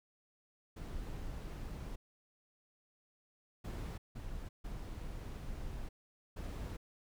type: noise bursts at uneven times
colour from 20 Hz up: brown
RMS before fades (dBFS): -43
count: 5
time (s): 0.76-1.96 / 3.64-3.98 / 4.15-4.49 / 4.64-5.89 / 6.36-6.77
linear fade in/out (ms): 10
effects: none